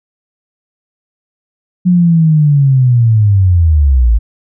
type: linear sweep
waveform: sine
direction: down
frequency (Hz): 182.3 to 52.4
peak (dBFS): -5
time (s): 1.85-4.19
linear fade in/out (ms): 20
effects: none